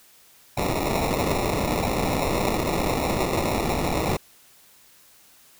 blue noise with sample-and-hold, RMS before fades -24 dBFS, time 0.57-4.17 s, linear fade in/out 5 ms, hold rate 1575 Hz, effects white hiss -54 dBFS RMS until 5.59 s

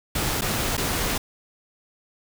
pink noise with dropouts, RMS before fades -25 dBFS, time 0.15-1.18 s, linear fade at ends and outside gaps 5 ms, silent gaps 0.411-0.418 / 0.769-0.777 s, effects none

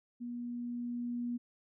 sine tone with level ramp, 240.8 Hz, B3, 44 cents flat, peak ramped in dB -38 to -33 dBFS, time 0.2-1.38 s, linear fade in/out 20 ms, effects none

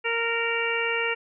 harmonic tone, 463.2 Hz, A#4, 11 cents flat, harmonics 1 / 2 / 3 / 4 / 5 / 6, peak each -29 / -34 / -32 / -31 / -29 / -30 dBFS, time 0.04-1.15 s, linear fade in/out 20 ms, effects none

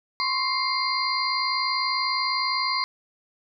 sine tone cluster, 1033 / 1093 / 2103 / 4183 / 4742 Hz, C6 / C#6 / C7 / C8 / D8, -22 / -25 / +8 / -1 / +16 cents, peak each -29 dBFS, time 0.2-2.84 s, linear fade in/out 0 ms, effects none

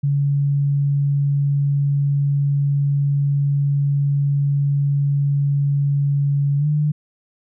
sine tone with pitch glide, 141.6 to 149.59 Hz, C#3 to D3, +37 to +32 cents, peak -15 dBFS, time 0.03-6.92 s, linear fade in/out 10 ms, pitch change +95 cents, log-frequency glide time 6.58-6.66 s, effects none

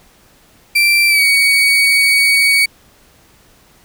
35% pulse tone with pitch glide, 2349 to 2247 Hz, D7 to C#7, 0 to +23 cents, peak -7 dBFS, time 0.75-2.66 s, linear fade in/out 10 ms, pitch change -77 cents, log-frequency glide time 1.08-1.23 s, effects pink hiss -49 dBFS RMS until 3.84 s

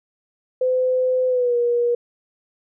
sine tone with pitch glide, 510 to 478.6 Hz, C5 to A#4, -44 to +46 cents, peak -16 dBFS, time 0.61-1.95 s, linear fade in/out 5 ms, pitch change -110 cents, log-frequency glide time 1.28-1.56 s, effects none

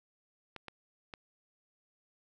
clicks, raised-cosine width 0.3 ms, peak -27 dBFS, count 3, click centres 0.563 / 0.683 / 1.138 s, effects none

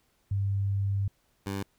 sine / 15% pulse tone pair in turn, 99 / 98.37 Hz, G2 / G2, +18 / +7 cents, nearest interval unison, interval 11 cents, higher first, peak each -25 dBFS, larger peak neither, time 0.31-1.08 / 1.46-1.63 s, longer first, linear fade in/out 5 ms, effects pink hiss -70 dBFS RMS until 1.78 s

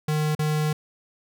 square tone with dropouts, 152.8 Hz, D#3, 31 cents flat, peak -22 dBFS, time 0.08-0.73 s, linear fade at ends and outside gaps 5 ms, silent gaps 0.351-0.391 s, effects none

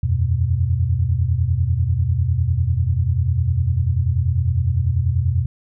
sine chord, E suspended second, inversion none, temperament equal, 82.41 / 92.5 / 123.47 Hz, E2 / F#2 / B2, 0 / 0 / 0 cents, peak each -20 dBFS, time 0.03-5.46 s, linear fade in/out 5 ms, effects none

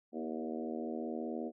harmonic tone with a mistuned harmonic, 79.5 Hz, D#2, 38 cents sharp, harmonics 3 / 4 / 5 / 6 / 7 / 8 / 9, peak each -40 / -42 / -44 / -46 / -47 / -48 / -49 dBFS, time 0.12-1.52 s, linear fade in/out 50 ms, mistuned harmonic 5, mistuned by -21 cents, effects none

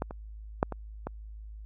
clicks, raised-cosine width 1 ms, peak -16 / -25 / -9 / -21 / -19 dBFS, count 5, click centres 0.021 / 0.109 / 0.629 / 0.723 / 1.07 s, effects added 53 Hz sine -41 dBFS peak until 1.65 s

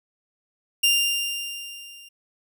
sawtooth tone with level ramp, 2794 Hz, F7, in tune, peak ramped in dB -12 to -41 dBFS, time 0.83-2.09 s, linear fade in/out 10 ms, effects none

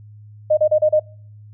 sine tone bursts, 614 Hz, D#5, 23 cents flat, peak -11 dBFS, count 5, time 0.5-0.997 s, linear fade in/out 10 ms, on 73 ms, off 33 ms, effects noise-tail reverb RT60 0.5 s tail -24 dB re dry + added 105 Hz sine -39 dBFS peak until 1.53 s

